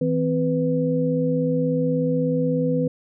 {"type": "tone cluster", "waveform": "sine", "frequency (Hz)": [160.9, 257.4, 496.2], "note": ["E3", "C4", "B4"], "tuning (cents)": [-42, -28, 8], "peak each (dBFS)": -23, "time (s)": [0.01, 2.88], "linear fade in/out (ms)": 5, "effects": []}